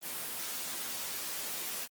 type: noise with comb filter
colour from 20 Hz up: white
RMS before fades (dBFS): -38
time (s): 0.01-1.88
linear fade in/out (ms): 50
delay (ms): 12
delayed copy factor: +0.5
effects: high-pass 150 Hz 12 dB/octave + Opus 24 kbps